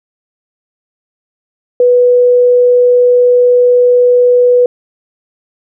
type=tone; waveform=sine; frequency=492 Hz; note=B4; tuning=7 cents flat; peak=-4 dBFS; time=1.8-4.66 s; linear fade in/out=2 ms; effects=none